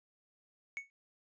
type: tone with exponential decay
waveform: triangle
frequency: 2217 Hz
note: C#7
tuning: in tune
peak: -32 dBFS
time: 0.77-0.9 s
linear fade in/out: 0 ms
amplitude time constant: 27 ms
effects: resampled to 16000 Hz